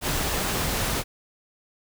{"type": "noise", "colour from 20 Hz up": "pink", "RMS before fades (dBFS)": -26, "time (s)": [0.01, 1.04], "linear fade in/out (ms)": 50, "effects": []}